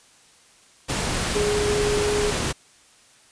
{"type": "tone in noise", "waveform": "sine", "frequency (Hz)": 415.9, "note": "G#4", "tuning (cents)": 2, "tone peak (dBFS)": -21, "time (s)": [1.34, 2.32], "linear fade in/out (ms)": 20, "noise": "pink", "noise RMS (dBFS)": -25, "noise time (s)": [0.88, 2.53], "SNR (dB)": 1, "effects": ["white hiss -54 dBFS RMS until 3.31 s", "resampled to 22050 Hz"]}